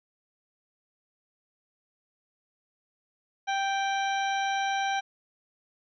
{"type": "harmonic tone with a mistuned harmonic", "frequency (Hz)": 784, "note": "G5", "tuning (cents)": 0, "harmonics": [1, 2, 3, 4, 5, 7], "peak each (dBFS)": [-27, -33, -37, -39, -41, -44], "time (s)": [3.47, 5.01], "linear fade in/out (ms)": 20, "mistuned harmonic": 7, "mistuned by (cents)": 89, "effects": []}